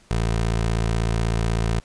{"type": "tone", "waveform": "20% pulse", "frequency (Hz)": 56.2, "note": "A1", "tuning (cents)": 37, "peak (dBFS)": -15, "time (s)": [0.11, 1.8], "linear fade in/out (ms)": 0, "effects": ["pink hiss -55 dBFS RMS until 1.84 s", "resampled to 22050 Hz"]}